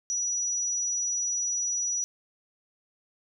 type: tone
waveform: sine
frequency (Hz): 5860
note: F#8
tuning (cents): -18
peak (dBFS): -26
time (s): 0.1-2.04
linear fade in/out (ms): 0
effects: none